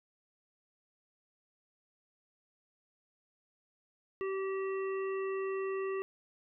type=harmonic tone; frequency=385.8 Hz; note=G4; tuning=28 cents flat; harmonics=1 / 3 / 5 / 7; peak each=-33 / -43 / -47 / -50 dBFS; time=4.21-6.02 s; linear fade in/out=0 ms; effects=none